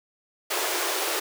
pink high-pass noise, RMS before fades -27 dBFS, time 0.5-1.2 s, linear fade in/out 10 ms, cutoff 330 Hz, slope 96 dB/octave, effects none

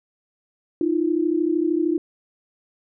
sine tone pair together, 311.1 / 344.2 Hz, D#4 / F4, 0 / -25 cents, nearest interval major second, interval 175 cents, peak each -21 dBFS, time 0.81-1.98 s, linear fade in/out 2 ms, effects none

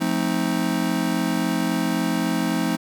square chord, F dominant seventh, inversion none, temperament just, 174.61 / 218.3 / 261.9 / 314.3 Hz, F3 / A3 / C4 / Eb4, 0 / -13 / +2 / +18 cents, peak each -27 dBFS, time 0-2.77 s, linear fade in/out 20 ms, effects none

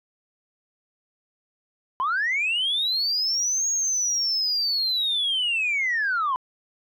sine linear two-way sweep, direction up then down, 987.8 to 6645 to 987.8 Hz, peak -20 dBFS, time 2-6.36 s, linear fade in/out 0 ms, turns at 3.69 s, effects tanh soft clip ceiling -18 dBFS

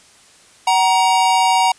square tone pair together, 753.9 / 940 Hz, F#5 / A#5, +32 / +14 cents, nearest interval major third, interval 382 cents, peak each -16 / -15 dBFS, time 0.67-1.72 s, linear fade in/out 5 ms, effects white hiss -48 dBFS RMS until 1.78 s + resampled to 22050 Hz

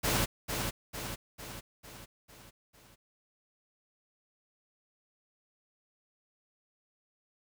pink noise with echo, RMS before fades -29 dBFS, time 0.03-0.26 s, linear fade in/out 20 ms, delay 450 ms, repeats 6, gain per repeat -5 dB, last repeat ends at 2.96 s, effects none

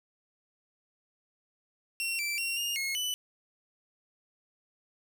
sawtooth tone with pitch steps, 2729 / 2336 / 2744 / 2829 / 2165 / 2985 Hz, F7 / D7 / F7 / F7 / C#7 / F#7, -41 / -10 / -31 / +22 / -41 / +15 cents, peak -27 dBFS, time 2-3.14 s, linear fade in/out 0 ms, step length 190 ms, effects none

